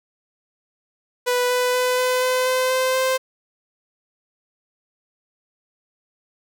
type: tone with pitch steps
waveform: sawtooth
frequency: 493.9 / 497.6 / 501.4 / 505.2 / 509 / 512.8 / 516.7 / 520.6 Hz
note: B4 / B4 / B4 / B4 / C5 / C5 / C5 / C5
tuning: 0 / +13 / +26 / +39 / -48 / -35 / -22 / -9 cents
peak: -14 dBFS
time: 1.26-3.18 s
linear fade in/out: 20 ms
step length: 240 ms
effects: none